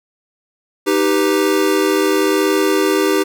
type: chord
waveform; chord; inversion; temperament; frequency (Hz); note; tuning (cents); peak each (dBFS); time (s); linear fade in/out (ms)
square; Eb augmented; none; equal; 311.1 / 392 / 493.9; Eb4 / G4 / B4; 0 / 0 / 0; -18 / -16 / -22; 0.86-3.24; 20
effects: none